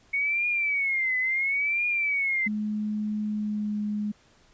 sine tone with vibrato, 2213 Hz, C#7, 3 cents flat, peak -23 dBFS, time 0.13-2.48 s, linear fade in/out 10 ms, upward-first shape triangle, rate 0.72 Hz, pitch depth 170 cents each way
sine tone with pitch glide, 211.7 to 209.1 Hz, G#3 to G#3, +33 to +12 cents, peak -26 dBFS, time 2.46-4.12 s, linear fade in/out 10 ms, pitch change -21 cents, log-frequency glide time 3.23-3.79 s
effects pink hiss -60 dBFS RMS until 4.53 s + resampled to 16000 Hz

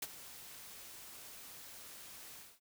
white noise with ADSR envelope, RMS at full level -38 dBFS, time 0.02-2.6 s, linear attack 6 ms, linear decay 34 ms, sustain -14 dB, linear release 230 ms, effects none

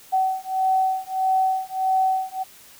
sine beating tone pair, 757 / 758.6 Hz, F#5 / F#5, +39 / +43 cents, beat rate 1.6 Hz, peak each -22 / -22 dBFS, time 0.12-2.44 s, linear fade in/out 20 ms, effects white hiss -48 dBFS RMS until 2.79 s

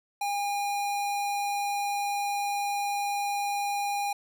square tone, 811 Hz, G#5, 41 cents flat, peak -28 dBFS, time 0.21-4.13 s, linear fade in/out 5 ms, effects none

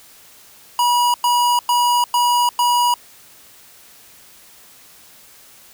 square tone bursts, 968 Hz, B5, 35 cents flat, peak -14 dBFS, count 5, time 0.79-2.94 s, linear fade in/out 2 ms, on 350 ms, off 100 ms, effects white hiss -46 dBFS RMS until 5.73 s

